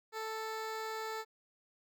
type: tone with notch filter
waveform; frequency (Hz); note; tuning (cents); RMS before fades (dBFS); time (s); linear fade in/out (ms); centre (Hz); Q
15% pulse; 440.6; A4; +2; -40; 0.12-1.25; 50; 10000; 1.4
effects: none